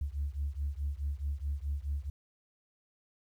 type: beating tone pair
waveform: sine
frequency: 69.3 / 74 Hz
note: C#2 / D2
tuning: 0 / +14 cents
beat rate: 4.7 Hz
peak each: -34 / -35 dBFS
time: 0.01-2.1 s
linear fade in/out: 5 ms
effects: tanh soft clip ceiling -26 dBFS + 11-bit